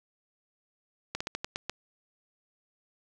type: slowing click train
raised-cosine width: 0.2 ms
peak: -15 dBFS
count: 7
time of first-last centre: 1.15-1.696 s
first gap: 55 ms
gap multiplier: 1.2
effects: none